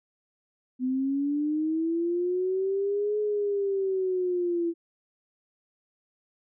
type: linear two-way sweep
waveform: sine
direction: up then down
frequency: 251.4 to 423.1 to 334.5 Hz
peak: -24 dBFS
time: 0.79-4.74 s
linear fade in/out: 50 ms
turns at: 3.19 s
effects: none